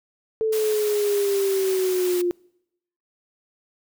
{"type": "linear sweep", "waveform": "sine", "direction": "down", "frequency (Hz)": [443, 350], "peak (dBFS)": -19, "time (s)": [0.41, 2.31], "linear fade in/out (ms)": 0}
{"type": "high-pass noise", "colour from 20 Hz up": "white", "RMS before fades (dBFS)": -33, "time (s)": [0.52, 2.22], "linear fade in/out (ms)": 10, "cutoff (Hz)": 470, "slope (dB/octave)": 12}
{"effects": ["noise-tail reverb RT60 0.8 s tail -26 dB re dry"]}